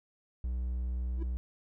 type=tone; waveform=triangle; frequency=61.7 Hz; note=B1; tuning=1 cent flat; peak=-29 dBFS; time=0.44-1.37 s; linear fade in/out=0 ms
type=tone with exponential growth; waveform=triangle; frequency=329.6 Hz; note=E4; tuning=in tune; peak=-34 dBFS; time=1.14-1.23 s; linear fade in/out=5 ms; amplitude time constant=18 ms
effects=none